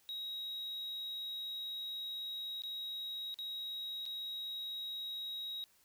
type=tone with dropouts; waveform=triangle; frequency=3809 Hz; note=A#7; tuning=37 cents sharp; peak=-38 dBFS; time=0.09-5.64 s; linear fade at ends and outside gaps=0 ms; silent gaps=2.62-2.636 / 3.342-3.388 / 4.055-4.062 s; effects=white hiss -69 dBFS RMS until 5.84 s